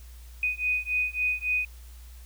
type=beating tone pair; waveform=sine; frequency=2489 / 2492.6 Hz; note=D#7 / D#7; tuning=0 / +2 cents; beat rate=3.6 Hz; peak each=-28 dBFS; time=0.43-1.65 s; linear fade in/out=2 ms; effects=added 60 Hz sine -43 dBFS peak until 2.25 s + white hiss -56 dBFS RMS until 2.25 s